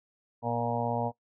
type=harmonic tone with a mistuned harmonic; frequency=118.1 Hz; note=A#2; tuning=23 cents sharp; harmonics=1 / 2 / 4 / 5 / 6 / 7 / 8; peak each=-35 / -35 / -35 / -35 / -35 / -35 / -35 dBFS; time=0.42-1.12 s; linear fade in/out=50 ms; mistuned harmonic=2; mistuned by=+16 cents; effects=noise-tail reverb RT60 0.1 s tail -19 dB re dry